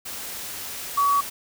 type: tone in noise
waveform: sine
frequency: 1133 Hz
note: C#6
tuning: 37 cents sharp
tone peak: -17 dBFS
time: 0.97-1.21 s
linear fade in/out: 10 ms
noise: white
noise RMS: -34 dBFS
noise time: 0.05-1.3 s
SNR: +14 dB
effects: none